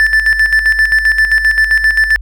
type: tone with tremolo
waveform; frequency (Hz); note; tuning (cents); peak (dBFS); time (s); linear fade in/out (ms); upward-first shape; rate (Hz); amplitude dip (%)
triangle; 1760; A6; 0; -4; 0-2.16; 0; square; 7.6; 60
effects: added 50 Hz sine -23 dBFS peak until 2.21 s